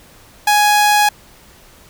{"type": "tone", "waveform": "sawtooth", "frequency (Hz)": 833, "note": "G#5", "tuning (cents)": 5, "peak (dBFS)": -6, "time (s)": [0.47, 1.09], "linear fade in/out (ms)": 5, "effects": ["pink hiss -45 dBFS RMS until 1.89 s"]}